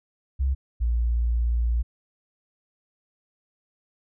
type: tone pair in turn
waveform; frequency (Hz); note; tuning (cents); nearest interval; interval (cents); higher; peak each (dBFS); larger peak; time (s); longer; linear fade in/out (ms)
sine; 66.7 / 58.49; C2 / A#1; +34 / +7; major second; 227; first; -20; neither; 0.39-0.55 / 0.8-1.83; second; 20
effects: none